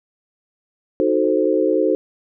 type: chord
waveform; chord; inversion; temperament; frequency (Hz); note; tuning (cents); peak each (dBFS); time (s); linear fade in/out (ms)
sine; D# diminished seventh; none; equal; 311.1 / 370 / 440 / 523.3; D#4 / F#4 / A4 / C5; 0 / 0 / 0 / 0; -20; 1-1.95; 0
effects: none